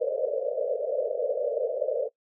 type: band-pass noise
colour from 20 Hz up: white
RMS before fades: -28 dBFS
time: 0-2.09 s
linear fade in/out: 20 ms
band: 450 to 610 Hz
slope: 96 dB/octave
effects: noise-tail reverb RT60 0.1 s tail -21 dB re dry